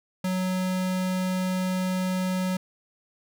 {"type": "tone", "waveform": "square", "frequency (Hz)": 185, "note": "F#3", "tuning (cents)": 0, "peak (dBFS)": -25, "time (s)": [0.24, 2.57], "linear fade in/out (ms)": 5, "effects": []}